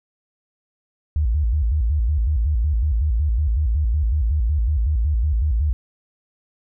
sine tone with vibrato, 65 Hz, C2, 11 cents flat, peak -16 dBFS, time 1.16-5.73 s, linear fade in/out 0 ms, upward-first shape square, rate 5.4 Hz, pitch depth 260 cents each way, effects none

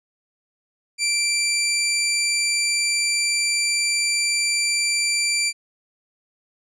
15% pulse tone, 2349 Hz, D7, in tune, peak -12 dBFS, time 0.98-5.53 s, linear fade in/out 50 ms, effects resampled to 22050 Hz

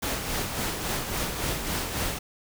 pink noise with tremolo, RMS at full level -28 dBFS, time 0.02-2.19 s, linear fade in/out 10 ms, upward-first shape sine, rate 3.6 Hz, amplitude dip 45%, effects none

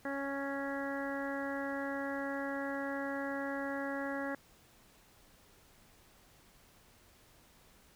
harmonic tone, 277.2 Hz, C#4, in tune, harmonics 1 / 2 / 3 / 4 / 5 / 6 / 7, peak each -39 / -40 / -45 / -48 / -47 / -43 / -47 dBFS, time 0.05-4.35 s, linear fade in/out 2 ms, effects pink hiss -63 dBFS RMS until 7.95 s

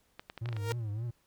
clicks, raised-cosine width 0.3 ms, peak -26 dBFS, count 8, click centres 0.195 / 0.299 / 0.377 / 0.458 / 0.489 / 0.528 / 0.566 / 0.709 s
triangle tone with vibrato, 110.9 Hz, A2, 14 cents sharp, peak -31 dBFS, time 0.41-1.11 s, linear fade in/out 10 ms, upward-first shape triangle, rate 3.5 Hz, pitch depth 170 cents each way
sawtooth tone with exponential growth, 466.2 Hz, A#4, in tune, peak -26 dBFS, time 0.47-0.72 s, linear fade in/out 0 ms, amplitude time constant 54 ms
effects pink hiss -71 dBFS RMS until 1.26 s

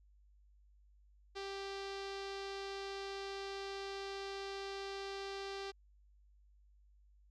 sawtooth tone with low-pass filter, 392.8 Hz, G4, 4 cents sharp, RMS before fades -44 dBFS, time 1.35-5.72 s, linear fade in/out 20 ms, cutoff 4600 Hz, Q 2.2, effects added 50 Hz sine -63 dBFS peak until 7.3 s

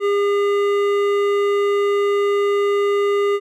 sine tone with hard clipping, 405 Hz, G#4, 43 cents flat, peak -17 dBFS, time 0-3.4 s, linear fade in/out 50 ms, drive 12 dB, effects none

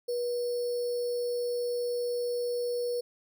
sine tone with sample-and-hold, 484.8 Hz, B4, 32 cents flat, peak -28 dBFS, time 0.08-3.01 s, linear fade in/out 10 ms, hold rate 4900 Hz, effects none

